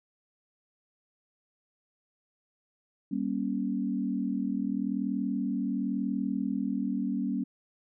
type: chord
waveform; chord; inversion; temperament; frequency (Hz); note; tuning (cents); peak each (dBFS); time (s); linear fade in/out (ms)
sine; G diminished; none; equal with one note detuned; 196 / 236.9 / 277.2; G3 / Bb3 / Db4; 0 / +28 / 0; -32; 3.11-7.44; 10
effects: none